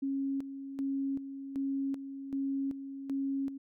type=tone with tremolo; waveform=sine; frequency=273.4 Hz; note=C#4; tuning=24 cents flat; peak=-30 dBFS; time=0.02-3.58 s; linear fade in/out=10 ms; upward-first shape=square; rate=1.3 Hz; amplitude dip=65%; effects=none